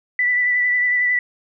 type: tone with vibrato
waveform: sine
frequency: 1975.5 Hz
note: B6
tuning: in tune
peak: -15 dBFS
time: 0.19-1.19 s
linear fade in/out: 2 ms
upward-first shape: sine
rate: 11 Hz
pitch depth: 20 cents each way
effects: none